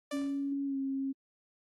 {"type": "tone with exponential decay", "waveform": "sawtooth", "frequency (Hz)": 587.3, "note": "D5", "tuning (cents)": 0, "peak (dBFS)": -32, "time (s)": [0.11, 0.53], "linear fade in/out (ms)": 5, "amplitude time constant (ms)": 90}
{"type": "tone with pitch glide", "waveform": "sine", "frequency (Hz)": [278.6, 270.4], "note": ["C#4", "C#4"], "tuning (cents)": [9, -43], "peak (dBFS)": -31, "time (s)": [0.12, 1.13], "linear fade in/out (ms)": 20, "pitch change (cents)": -52, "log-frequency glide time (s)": [0.65, 0.78]}
{"effects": ["AAC 32 kbps"]}